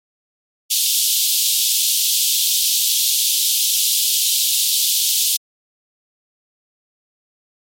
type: high-pass noise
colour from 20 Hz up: pink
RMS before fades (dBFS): -17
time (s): 0.7-5.37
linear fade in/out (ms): 10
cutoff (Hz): 3100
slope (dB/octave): 48
effects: MP3 64 kbps